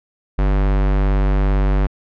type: tone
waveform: square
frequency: 48.82 Hz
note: G1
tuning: 6 cents flat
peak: -14 dBFS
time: 0.38-1.87 s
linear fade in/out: 10 ms
effects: low-pass 2000 Hz 12 dB/octave